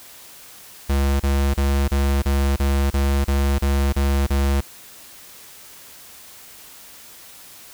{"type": "tone bursts", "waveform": "square", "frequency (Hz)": 69.3, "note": "C#2", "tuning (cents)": 0, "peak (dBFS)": -17, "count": 11, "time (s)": [0.89, 4.61], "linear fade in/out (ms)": 10, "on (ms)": 310, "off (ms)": 31, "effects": ["white hiss -43 dBFS RMS until 7.73 s"]}